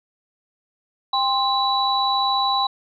sine tone cluster, 797 / 1048 / 3934 Hz, G5 / C6 / B7, +28 / +2 / -7 cents, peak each -22 dBFS, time 1.13-2.67 s, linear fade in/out 5 ms, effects none

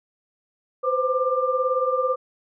sine tone cluster, 505 / 523 / 1191 Hz, B4 / C5 / D6, +39 / -1 / +24 cents, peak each -24 dBFS, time 0.83-2.16 s, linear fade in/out 20 ms, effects none

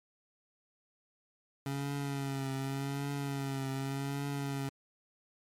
25% pulse tone with vibrato, 138 Hz, C#3, 7 cents flat, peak -30 dBFS, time 1.66-4.69 s, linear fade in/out 2 ms, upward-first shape triangle, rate 0.86 Hz, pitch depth 50 cents each way, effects MP3 64 kbps

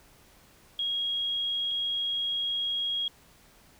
sine tone pair in turn, 3287 / 3287 Hz, G#7 / G#7, -19 / -19 cents, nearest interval unison, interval 0 cents, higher neither, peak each -27 dBFS, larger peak neither, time 0.79-1.71 / 1.71-3.08 s, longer second, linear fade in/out 2 ms, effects pink hiss -58 dBFS RMS until 3.79 s

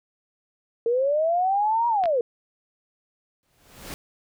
sine linear two-way sweep, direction up then down, 453.7 to 958 to 453.7 Hz, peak -19 dBFS, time 0.86-2.21 s, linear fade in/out 2 ms, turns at 1.88 s
clicks, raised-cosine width 0.3 ms, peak -18 dBFS, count 2, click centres 2.038 / 2.057 s
pink noise with exponential growth, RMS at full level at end -34 dBFS, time 3.43-3.94 s, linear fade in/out 0 ms, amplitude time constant 110 ms
effects none

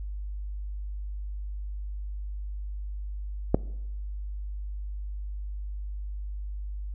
click, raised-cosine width 2 ms, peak -6 dBFS, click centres 3.545 s, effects noise-tail reverb RT60 0.9 s tail -21 dB re dry + added 50 Hz sine -32 dBFS peak until 6.94 s

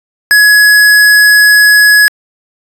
square tone, 1684 Hz, G#6, 24 cents sharp, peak -3 dBFS, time 0.31-2.08 s, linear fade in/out 0 ms, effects resampled to 32000 Hz

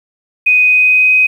sine tone with pitch glide, 2497 to 2514 Hz, D#7 to D#7, +6 to +17 cents, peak -6 dBFS, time 0.46-1.27 s, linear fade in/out 10 ms, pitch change +11 cents, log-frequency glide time 0.65-1.14 s, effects 7-bit

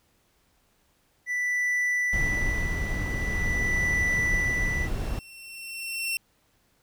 triangle tone with tremolo, 1975.5 Hz, B6, in tune, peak -21 dBFS, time 1.26-4.89 s, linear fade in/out 50 ms, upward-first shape sine, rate 0.44 Hz, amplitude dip 70%
brown noise, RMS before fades -29 dBFS, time 2.13-5.19 s, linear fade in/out 0 ms
sawtooth tone with exponential growth, 2708 Hz, E7, 46 cents sharp, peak -22 dBFS, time 4.37-6.17 s, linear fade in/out 1 ms, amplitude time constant 390 ms
effects pink hiss -67 dBFS RMS until 6.82 s

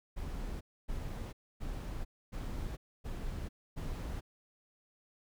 brown noise bursts, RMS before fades -39 dBFS, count 6, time 0.16-4.21 s, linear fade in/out 20 ms, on 450 ms, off 270 ms, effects none

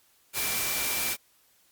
sine tone in noise, 2349 Hz, D7, in tune, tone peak -36 dBFS, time 0.33-1.17 s, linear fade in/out 50 ms, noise white, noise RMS -29 dBFS, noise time 0.33-1.17 s, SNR -10 dB, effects white hiss -64 dBFS RMS until 1.71 s + Opus 48 kbps

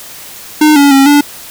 square tone with pitch steps, 304.6 / 283.6 / 272.4 / 289.8 Hz, D#4 / C#4 / C#4 / D4, -37 / +40 / -30 / -23 cents, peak -4 dBFS, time 0.61-1.21 s, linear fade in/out 5 ms, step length 150 ms, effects white hiss -30 dBFS RMS until 1.5 s

